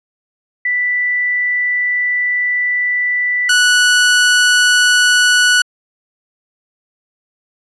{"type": "tone pair in turn", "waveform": ["sine", "sawtooth"], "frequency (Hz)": [1975.5, 1475.3], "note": ["B6", "F#6"], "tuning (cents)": [0, -5], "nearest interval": "perfect fourth", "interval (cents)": 505, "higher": "first", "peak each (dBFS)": [-13, -5], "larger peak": "second", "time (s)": [[0.65, 3.49], [3.49, 5.62]], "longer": "first", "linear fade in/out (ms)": 5, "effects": ["resampled to 22050 Hz"]}